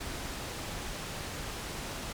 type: low-pass noise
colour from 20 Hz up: pink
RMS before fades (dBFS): -39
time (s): 0-2.13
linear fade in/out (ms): 10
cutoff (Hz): 9500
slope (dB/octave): 12
effects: none